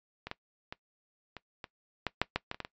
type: clicks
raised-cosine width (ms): 0.3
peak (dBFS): -23 / -20 / -23 / -26 / -24 / -14 / -9 / -13 / -18 / -26 / -20 / -23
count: 12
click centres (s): 0.27 / 0.314 / 0.725 / 1.367 / 1.642 / 2.067 / 2.216 / 2.36 / 2.514 / 2.545 / 2.603 / 2.649
effects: noise-tail reverb RT60 0.1 s tail -20 dB re dry + resampled to 16000 Hz